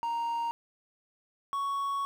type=tone pair in turn; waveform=triangle; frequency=932 / 1113.2 Hz; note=A#5 / C#6; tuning=-1 / +7 cents; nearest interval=minor third; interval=308 cents; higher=second; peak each=-27 dBFS; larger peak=neither; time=0.03-0.51 / 1.53-2.05 s; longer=second; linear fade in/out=0 ms; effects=9-bit